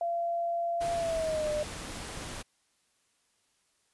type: tone with pitch glide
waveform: sine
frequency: 684 to 602.4 Hz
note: F5 to D5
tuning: -36 to +44 cents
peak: -28 dBFS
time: 0.01-1.63 s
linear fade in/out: 2 ms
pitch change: -220 cents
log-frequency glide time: 0.94-1.51 s
type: noise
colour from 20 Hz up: pink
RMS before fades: -40 dBFS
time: 0.8-2.43 s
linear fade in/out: 20 ms
effects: white hiss -72 dBFS RMS until 3.93 s + resampled to 24000 Hz